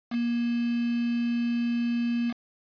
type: tone with quantisation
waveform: sine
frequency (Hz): 236.9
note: A#3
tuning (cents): +28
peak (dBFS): -24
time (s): 0.1-2.34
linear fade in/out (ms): 50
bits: 6
effects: resampled to 11025 Hz